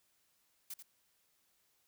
blue noise with echo, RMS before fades -44 dBFS, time 0.7-0.74 s, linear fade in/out 5 ms, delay 87 ms, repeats 1, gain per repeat -8 dB, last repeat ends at 0.827 s, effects white hiss -75 dBFS RMS until 1.87 s

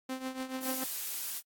sawtooth tone with tremolo, 260.4 Hz, C4, 8 cents flat, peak -29 dBFS, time 0.09-0.84 s, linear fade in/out 5 ms, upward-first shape triangle, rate 7 Hz, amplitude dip 80%
blue noise, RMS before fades -37 dBFS, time 0.6-1.42 s, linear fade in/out 50 ms
effects AAC 64 kbps

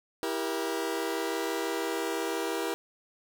sawtooth chord, E diminished, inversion none, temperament just, 329.6 / 395.6 / 474.7 Hz, E4 / G4 / Bb4, 0 / +16 / +31 cents, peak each -30 dBFS, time 0.23-2.74 s, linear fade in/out 0 ms, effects none

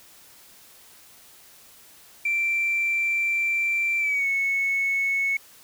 sine tone with pitch glide, 2349 to 2204 Hz, D7 to C#7, 0 to -11 cents, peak -20 dBFS, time 2.25-5.37 s, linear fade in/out 5 ms, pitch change -111 cents, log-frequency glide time 3.99-4.27 s, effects tanh soft clip ceiling -17 dBFS + white hiss -51 dBFS RMS until 5.63 s

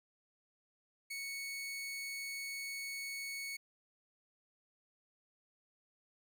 sawtooth tone, 2217 Hz, C#7, in tune, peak -37 dBFS, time 1.1-3.57 s, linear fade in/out 10 ms, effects none

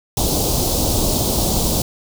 pink band-stop noise, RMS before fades -18 dBFS, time 0.17-1.82 s, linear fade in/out 2 ms, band 830 to 3800 Hz, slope 24 dB/octave, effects none

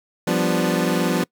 25% pulse chord, G dominant seventh, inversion third, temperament equal, 174.61 / 196 / 246.9 / 293.7 Hz, F3 / G3 / B3 / D4, 0 / 0 / 0 / 0 cents, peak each -18 / -22 / -20 / -22 dBFS, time 0.27-1.24 s, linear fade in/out 5 ms, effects noise-tail reverb RT60 0.1 s tail -24 dB re dry

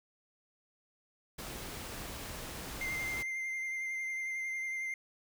pink noise, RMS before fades -43 dBFS, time 1.38-3.23 s, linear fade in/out 10 ms
triangle tone with vibrato, 2093 Hz, C7, in tune, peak -33 dBFS, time 2.81-4.94 s, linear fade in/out 2 ms, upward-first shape triangle, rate 11 Hz, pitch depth 22 cents each way
effects none

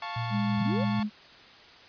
sawtooth chord, F augmented, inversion none, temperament equal with one note detuned, 698.5 / 880 / 1104.9 Hz, F5 / A5 / C#6, 0 / 0 / -6 cents, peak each -36 / -33 / -34 dBFS, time 0.02-1.03 s, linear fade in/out 2 ms
sine tone with tremolo, 116.54 Hz, A#2, in tune, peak -29 dBFS, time 0.16-1 s, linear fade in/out 5 ms, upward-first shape sine, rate 6.2 Hz, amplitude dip 30%
sine tone with pitch glide, 205.5 to 210.5 Hz, G#3 to G#3, -18 to +24 cents, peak -26 dBFS, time 0.3-1.1 s, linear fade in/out 50 ms, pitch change +42 cents, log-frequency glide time 0.88-0.97 s
sine linear sweep, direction up, 69.3 to 595 Hz, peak -31 dBFS, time 0.57-0.85 s, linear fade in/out 20 ms
effects white hiss -51 dBFS RMS until 1.88 s + resampled to 11025 Hz

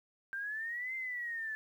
sine exponential two-way sweep, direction up then down, 1568 to 2093 to 1731 Hz, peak -36 dBFS, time 0.33-1.55 s, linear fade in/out 0 ms, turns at 0.95 s, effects 11-bit

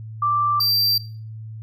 sine / square tone pair in turn, 1174.7 / 4699 Hz, D6 / D8, 0 / 0 cents, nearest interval 2 octaves, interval 2400 cents, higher second, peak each -17 dBFS, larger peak neither, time 0.22-0.6 / 0.6-0.98 s, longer neither, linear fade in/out 5 ms, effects noise-tail reverb RT60 0.4 s tail -17 dB re dry + added 110 Hz sine -32 dBFS peak until 1.62 s

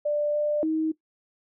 sine tone with pitch steps, 591 / 595 / 316.3 Hz, D5 / D5 / D#4, +11 / +22 / +29 cents, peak -22 dBFS, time 0.05-0.92 s, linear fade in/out 10 ms, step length 290 ms, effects noise-tail reverb RT60 0.1 s tail -17 dB re dry

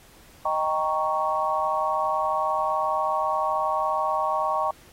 sine chord, Eb dominant seventh, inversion none, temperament equal, 622.3 / 784 / 932.3 / 1108.7 Hz, Eb5 / G5 / Bb5 / Db6, 0 / 0 / 0 / 0 cents, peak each -28 / -28 / -28 / -26 dBFS, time 0.45-4.71 s, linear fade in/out 5 ms, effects pink hiss -53 dBFS RMS until 4.92 s + AAC 48 kbps

